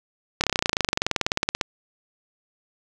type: slowing click train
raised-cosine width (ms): 0.2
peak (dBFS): -3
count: 29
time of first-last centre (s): 0.41-1.612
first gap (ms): 28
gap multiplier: 1.03
effects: none